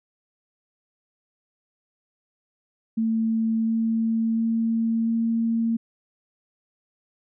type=tone with pitch steps; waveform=sine; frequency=224.1 / 225.5 / 227 / 228.4 Hz; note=A3 / A3 / A#3 / A#3; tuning=+32 / +43 / -46 / -35 cents; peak=-20 dBFS; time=2.97-5.77 s; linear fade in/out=10 ms; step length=700 ms; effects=none